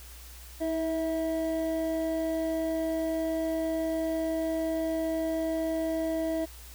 triangle tone pair together, 320.3 / 651 Hz, E4 / E5, -50 / -22 cents, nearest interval octave, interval 1228 cents, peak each -28 dBFS, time 0.6-6.46 s, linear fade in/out 20 ms, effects added 60 Hz sine -46 dBFS peak until 6.74 s + white hiss -50 dBFS RMS until 6.74 s

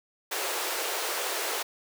pink high-pass noise, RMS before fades -31 dBFS, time 0.31-1.63 s, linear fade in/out 10 ms, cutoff 370 Hz, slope 48 dB/octave, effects none

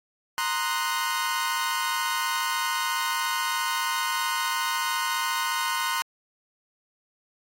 sawtooth chord, C half-diminished seventh, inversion third, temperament equal, 932.3 / 1046.5 / 1244.5 / 1480 Hz, Bb5 / C6 / Eb6 / Gb6, 0 / 0 / 0 / 0 cents, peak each -27 / -25 / -31 / -27 dBFS, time 0.38-6.02 s, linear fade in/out 0 ms, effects AAC 48 kbps

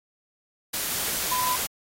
sine tone in noise, 1004 Hz, B5, 28 cents sharp, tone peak -24 dBFS, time 1.31-1.56 s, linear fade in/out 10 ms, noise white, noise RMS -28 dBFS, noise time 0.73-1.67 s, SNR +1 dB, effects AAC 48 kbps

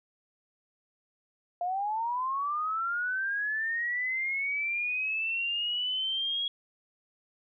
sine linear sweep, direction up, 692 to 3322 Hz, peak -28 dBFS, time 1.61-6.48 s, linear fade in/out 2 ms, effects none

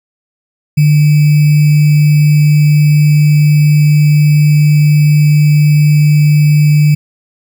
sine tone with sample-and-hold, 149.3 Hz, D3, 29 cents sharp, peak -4 dBFS, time 0.77-6.95 s, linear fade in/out 10 ms, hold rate 2450 Hz, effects none

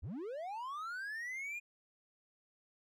triangle linear sweep, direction up, 53.8 to 2460 Hz, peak -38 dBFS, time 0.02-1.6 s, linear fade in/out 20 ms, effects none

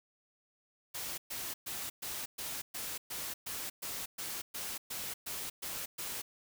white noise bursts, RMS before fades -40 dBFS, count 15, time 0.94-6.22 s, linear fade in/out 10 ms, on 240 ms, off 120 ms, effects none

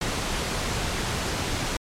pink noise, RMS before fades -27 dBFS, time 0.01-1.77 s, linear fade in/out 5 ms, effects low-pass 8000 Hz 12 dB/octave + MP3 96 kbps

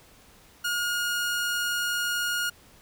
sawtooth tone, 1431 Hz, F6, 42 cents sharp, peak -22 dBFS, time 0.64-2.5 s, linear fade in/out 10 ms, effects pink hiss -55 dBFS RMS until 2.81 s

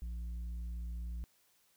sine tone with tanh clipping, 58.27 Hz, A#1, in tune, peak -39 dBFS, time 0.02-1.24 s, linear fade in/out 0 ms, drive 5 dB, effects white hiss -71 dBFS RMS until 1.76 s

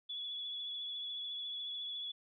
sine tone with vibrato, 3407 Hz, G#7, 44 cents sharp, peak -39 dBFS, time 0.09-2.12 s, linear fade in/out 10 ms, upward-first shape triangle, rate 14 Hz, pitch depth 30 cents each way, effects none

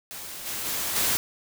white noise with level steps, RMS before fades -38 / -32 / -29 / -24 dBFS, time 0.11-1.17 s, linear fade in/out 0 ms, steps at 0.45 / 0.65 / 0.95 s, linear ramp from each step 20 ms, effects none

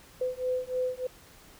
sine beating tone pair, 505 / 508.3 Hz, B4 / B4, +39 / +50 cents, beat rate 3.3 Hz, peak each -31 / -31 dBFS, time 0.21-1.07 s, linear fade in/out 5 ms, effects pink hiss -54 dBFS RMS until 1.59 s

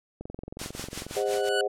click train, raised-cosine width 2 ms, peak -24 dBFS, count 21, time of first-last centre 0.21-1.111 s, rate 22.2 Hz
white noise with tremolo, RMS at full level -33 dBFS, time 0.59-1.49 s, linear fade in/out 0 ms, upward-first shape triangle, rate 5.7 Hz, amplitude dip 95%
25% pulse tone with exponential growth, 1480 Hz, F#6, in tune, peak -21 dBFS, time 1.01-1.61 s, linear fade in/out 2 ms, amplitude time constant 130 ms
sine chord, Ab dominant seventh, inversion none, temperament equal with one note detuned, 406.1 / 523.3 / 622.3 / 740 Hz, Ab4 / C5 / Eb5 / Gb5, -39 / 0 / 0 / 0 cents, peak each -27 / -30 / -32 / -33 dBFS, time 1.16-1.68 s, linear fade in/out 10 ms
effects low-pass 9000 Hz 12 dB/octave

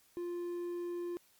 triangle tone, 349.2 Hz, F4, in tune, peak -34 dBFS, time 0.17-1.17 s, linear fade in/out 0 ms, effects white hiss -67 dBFS RMS until 1.39 s + MP3 96 kbps

